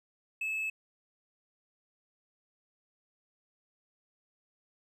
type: tone with hard clipping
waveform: sine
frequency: 2600 Hz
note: E7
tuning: 24 cents flat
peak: -32 dBFS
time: 0.41-0.7 s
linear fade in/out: 5 ms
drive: 2 dB
effects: none